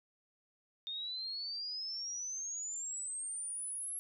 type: exponential sweep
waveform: sine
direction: up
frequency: 3644 to 11260 Hz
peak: -38 dBFS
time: 0.87-3.99 s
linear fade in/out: 0 ms
effects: none